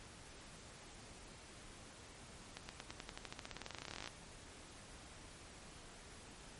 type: accelerating click train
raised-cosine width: 0.2 ms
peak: -27 dBFS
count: 30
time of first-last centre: 2.57-4.075 s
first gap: 120 ms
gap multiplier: 0.93
effects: pink hiss -56 dBFS RMS until 6.59 s + MP3 48 kbps